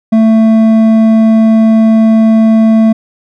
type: tone with hard clipping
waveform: triangle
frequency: 222 Hz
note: A3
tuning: 16 cents sharp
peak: -5 dBFS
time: 0.12-2.93 s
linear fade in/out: 10 ms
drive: 10 dB
effects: none